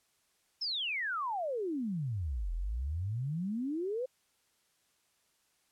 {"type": "exponential two-way sweep", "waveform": "sine", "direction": "down then up", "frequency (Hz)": [5400, 40.06, 529], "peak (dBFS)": -32, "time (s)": [0.61, 4.06], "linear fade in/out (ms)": 10, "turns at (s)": 2.53, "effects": ["white hiss -73 dBFS RMS until 5.71 s", "low-pass 11000 Hz 12 dB/octave"]}